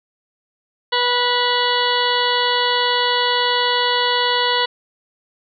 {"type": "harmonic tone", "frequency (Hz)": 489.3, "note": "B4", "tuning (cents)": -16, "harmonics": [1, 2, 3, 4, 6, 7, 8, 9], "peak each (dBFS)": [-23, -20, -26, -24, -23, -25, -26, -26], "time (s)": [0.92, 4.66], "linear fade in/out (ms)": 10, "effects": []}